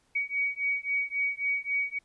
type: beating tone pair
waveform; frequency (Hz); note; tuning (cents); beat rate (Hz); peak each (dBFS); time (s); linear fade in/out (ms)
sine; 2254 / 2257.7; C#7 / C#7; +28 / +31; 3.7; -30; 0.15-1.99; 10
effects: pink hiss -69 dBFS RMS until 2.04 s + resampled to 24000 Hz